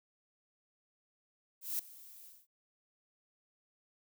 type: noise with ADSR envelope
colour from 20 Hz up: violet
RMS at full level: -34 dBFS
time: 1.61-2.47 s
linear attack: 180 ms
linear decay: 5 ms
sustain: -20 dB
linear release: 210 ms
effects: none